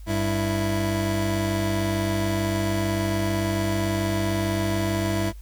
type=tone pair together; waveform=25% pulse; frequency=98 / 329.6 Hz; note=G2 / E4; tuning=0 / 0 cents; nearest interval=octave + major sixth; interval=2100 cents; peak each=-21 / -22 dBFS; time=0.06-5.33 s; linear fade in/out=50 ms; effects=added 50 Hz sine -37 dBFS peak until 5.41 s + white hiss -58 dBFS RMS until 5.41 s